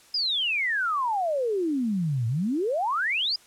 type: exponential two-way sweep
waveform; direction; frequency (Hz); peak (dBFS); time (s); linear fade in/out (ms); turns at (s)
sine; down then up; 5110 to 110 to 5110; -23; 0.14-3.36; 5; 2.27
effects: white hiss -55 dBFS RMS until 3.46 s + low-pass 10000 Hz 12 dB/octave